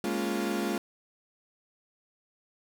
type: chord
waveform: 35% pulse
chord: Bb minor seventh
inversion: third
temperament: equal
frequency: 207.7 / 233.1 / 277.2 / 349.2 Hz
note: Ab3 / Bb3 / Db4 / F4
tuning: 0 / 0 / 0 / 0 cents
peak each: -31 / -34 / -34 / -31 dBFS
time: 0.04-0.78 s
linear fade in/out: 2 ms
effects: none